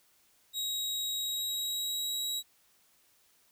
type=tone with pitch glide; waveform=sawtooth; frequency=3812 to 3859 Hz; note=A#7 to B7; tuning=+38 to -41 cents; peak=-29 dBFS; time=0.53-2.43 s; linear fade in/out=50 ms; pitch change=+21 cents; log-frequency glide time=1.16-2.23 s; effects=white hiss -67 dBFS RMS until 3.51 s